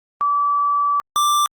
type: tone pair in turn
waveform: sine / square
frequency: 1154 / 1177.6 Hz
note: D6 / D6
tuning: -31 / +4 cents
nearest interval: unison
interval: 35 cents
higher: second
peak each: -15 dBFS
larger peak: neither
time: 0.21-1 / 1.16-1.46 s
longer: first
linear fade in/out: 0 ms
effects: Opus 48 kbps